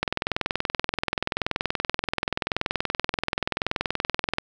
click train, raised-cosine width 0.3 ms, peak -7 dBFS, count 92, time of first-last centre 0.03-4.384 s, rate 20.9 Hz, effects none

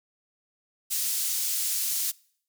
pink high-pass noise, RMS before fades -28 dBFS, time 0.9-2.12 s, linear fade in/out 20 ms, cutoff 6400 Hz, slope 12 dB/octave, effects noise-tail reverb RT60 0.6 s tail -24 dB re dry

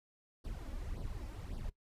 brown noise with flanger, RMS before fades -42 dBFS, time 0.44-1.7 s, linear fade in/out 10 ms, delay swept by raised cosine 0.2 to 3.6 ms, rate 1.8 Hz, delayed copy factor +0.8, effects noise-tail reverb RT60 0.1 s tail -18 dB re dry + resampled to 32000 Hz

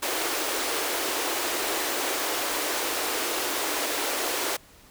pink high-pass noise, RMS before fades -28 dBFS, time 0.02-4.57 s, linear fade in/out 10 ms, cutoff 300 Hz, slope 48 dB/octave, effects pink hiss -53 dBFS RMS until 4.9 s

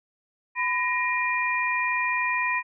sine tone cluster, 1001 / 1877 / 2410 Hz, B5 / A#6 / D7, +23 / +11 / +44 cents, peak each -27 dBFS, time 0.55-2.63 s, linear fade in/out 50 ms, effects none

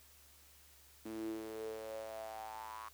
sawtooth tone with high-pass filter sweep, 110 Hz, A2, in tune, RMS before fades -45 dBFS, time 1.05-2.89 s, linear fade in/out 10 ms, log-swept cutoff 280 to 1100 Hz, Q 8.5, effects added 72 Hz sine -67 dBFS peak until 2.93 s + white hiss -63 dBFS RMS until 2.93 s

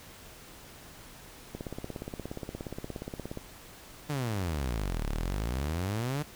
click train, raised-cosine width 2 ms, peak -23 dBFS, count 32, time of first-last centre 1.55-3.374 s, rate 17 Hz
sawtooth exponential two-way sweep, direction down then up, 153.7 to 34.55 to 153.7 Hz, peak -26 dBFS, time 4.09-6.23 s, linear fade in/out 10 ms, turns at 5.07 s
effects pink hiss -50 dBFS RMS until 6.35 s

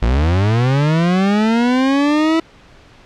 40% pulse linear sweep, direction up, 52.8 to 329.6 Hz, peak -11 dBFS, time 0.02-2.4 s, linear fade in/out 5 ms, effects pink hiss -45 dBFS RMS until 3.05 s + low-pass 4000 Hz 12 dB/octave

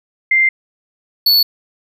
sine / square tone pair in turn, 2093 / 4435 Hz, C7 / C#8, 0 / 0 cents, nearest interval octave + minor second, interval 1300 cents, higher second, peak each -9 dBFS, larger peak neither, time 0.31-0.49 / 1.26-1.43 s, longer first, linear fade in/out 5 ms, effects none

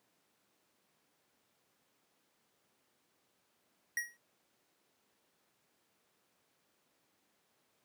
square tone with exponential decay, 1898 Hz, A#6, 31 cents sharp, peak -30 dBFS, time 3.97-4.17 s, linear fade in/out 2 ms, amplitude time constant 42 ms, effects pink hiss -75 dBFS RMS until 7.84 s + high-pass 200 Hz 12 dB/octave

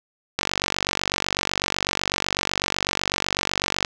click train, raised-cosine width 0.2 ms, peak -3 dBFS, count 167, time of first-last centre 0.39-3.848 s, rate 48 Hz, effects none

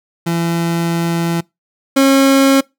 30% pulse tone pair in turn, 168.5 / 271.7 Hz, E3 / C#4, +38 / -35 cents, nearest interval minor sixth, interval 827 cents, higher second, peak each -12 / -5 dBFS, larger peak second, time 0.26-1.41 / 1.96-2.61 s, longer first, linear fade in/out 10 ms, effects noise-tail reverb RT60 0.2 s tail -24 dB re dry

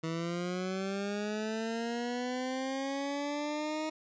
20% pulse linear sweep, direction up, 160.9 to 313.6 Hz, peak -28 dBFS, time 0.03-3.9 s, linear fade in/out 10 ms, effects resampled to 16000 Hz

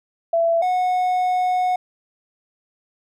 sine / triangle tone pair in turn, 669 / 731.4 Hz, E5 / F#5, +25 / -20 cents, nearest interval major second, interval 155 cents, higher second, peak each -15 dBFS, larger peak neither, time 0.33-0.62 / 0.62-1.76 s, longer second, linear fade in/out 5 ms, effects none

